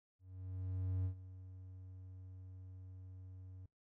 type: tone with ADSR envelope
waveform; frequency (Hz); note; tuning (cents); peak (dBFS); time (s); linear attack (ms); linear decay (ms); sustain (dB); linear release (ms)
triangle; 93; F#2; +9; -32; 0.19-3.66; 860; 93; -16; 5
effects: noise-tail reverb RT60 0.2 s tail -26 dB re dry